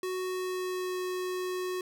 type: tone with pitch glide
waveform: square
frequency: 370 to 366.6 Hz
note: F#4 to F#4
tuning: 0 to -16 cents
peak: -32 dBFS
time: 0.03-1.81 s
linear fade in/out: 2 ms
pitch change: -16 cents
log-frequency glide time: 0.22-0.98 s
effects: none